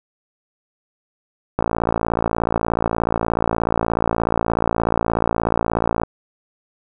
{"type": "click train", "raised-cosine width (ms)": 1, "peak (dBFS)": -4, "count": 253, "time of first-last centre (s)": [1.59, 6.034], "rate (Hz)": 56.7, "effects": []}